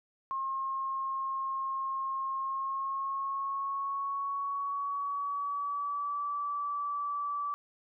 sine tone with pitch glide, 1073 to 1156.7 Hz, C6 to D6, +43 to -27 cents, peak -31 dBFS, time 0.31-7.54 s, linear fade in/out 0 ms, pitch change +130 cents, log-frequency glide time 2.39-6.24 s, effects none

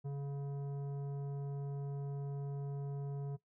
sine tone with tanh clipping, 140.6 Hz, C#3, 25 cents sharp, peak -39 dBFS, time 0.04-3.37 s, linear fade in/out 20 ms, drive 11 dB, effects noise-tail reverb RT60 0.1 s tail -17 dB re dry

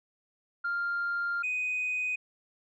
sine tone pair in turn, 1396.9 / 2497 Hz, F6 / D#7, 0 / +6 cents, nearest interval minor seventh, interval 1006 cents, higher second, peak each -27 dBFS, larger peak neither, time 0.64-1.43 / 1.43-2.16 s, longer first, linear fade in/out 10 ms, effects tanh soft clip ceiling -25 dBFS

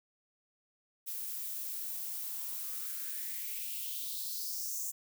violet noise with high-pass filter sweep, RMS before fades -39 dBFS, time 1.06-4.92 s, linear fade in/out 20 ms, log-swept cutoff 300 to 7100 Hz, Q 4.1, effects none

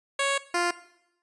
10% pulse tone pair in turn, 554 / 349 Hz, C#5 / F4, -1 / -1 cents, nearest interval minor sixth, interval 800 cents, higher first, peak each -15 / -15 dBFS, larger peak neither, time 0.19-0.38 / 0.54-0.71 s, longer first, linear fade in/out 5 ms, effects noise-tail reverb RT60 0.8 s tail -17 dB re dry + resampled to 24000 Hz

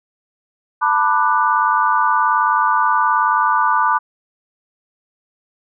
sine chord, B minor seventh, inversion third, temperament just, 889 / 987.8 / 1185.3 / 1481.6 Hz, A5 / B5 / D6 / F#6, +18 / 0 / +16 / +2 cents, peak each -19 / -17 / -17 / -21 dBFS, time 0.81-3.99 s, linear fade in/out 20 ms, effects none

